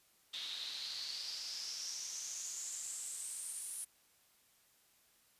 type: noise with band-pass filter sweep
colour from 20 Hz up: pink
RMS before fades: -44 dBFS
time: 0.33-3.85 s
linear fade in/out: 10 ms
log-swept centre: 3600 to 10000 Hz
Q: 6.4
effects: white hiss -70 dBFS RMS until 5.39 s + resampled to 32000 Hz